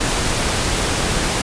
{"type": "noise", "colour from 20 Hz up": "pink", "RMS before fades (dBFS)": -19, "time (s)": [0, 1.42], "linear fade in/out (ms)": 10, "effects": ["resampled to 22050 Hz"]}